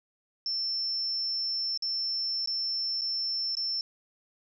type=tone with dropouts; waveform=sine; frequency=5360 Hz; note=E8; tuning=28 cents sharp; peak=-28 dBFS; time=0.46-3.81 s; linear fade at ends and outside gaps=1 ms; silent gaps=1.775-1.823 / 2.46-2.474 / 3.011-3.017 / 3.552-3.569 s; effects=none